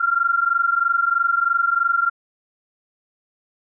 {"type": "tone pair together", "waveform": "sine", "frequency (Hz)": [1370, 1393.1], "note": ["F6", "F6"], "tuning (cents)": [-34, -5], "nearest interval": "unison", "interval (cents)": 29, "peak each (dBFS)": -19, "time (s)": [0, 2.1], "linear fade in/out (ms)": 10, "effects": []}